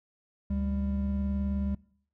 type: tone pair together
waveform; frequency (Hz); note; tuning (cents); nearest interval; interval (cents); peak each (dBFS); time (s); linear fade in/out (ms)
triangle; 72.71 / 199; D2 / G3; -17 / +26; octave + perfect fourth; 1743; -28; 0.5-1.75; 5
effects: noise-tail reverb RT60 0.6 s tail -23 dB re dry